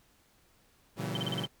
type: chord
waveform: sawtooth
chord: F# dominant seventh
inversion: first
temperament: equal with one note detuned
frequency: 116.54 / 138.59 / 164.81 / 189.87 Hz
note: A#2 / C#3 / E3 / F#3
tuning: 0 / 0 / 0 / +45 cents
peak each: -35 dBFS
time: 0.96-1.48 s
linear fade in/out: 50 ms
type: tone bursts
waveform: sine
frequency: 3100 Hz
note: G7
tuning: 20 cents flat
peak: -32 dBFS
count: 6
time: 1.15-1.455 s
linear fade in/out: 2 ms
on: 20 ms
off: 37 ms
effects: pink hiss -66 dBFS RMS until 1.6 s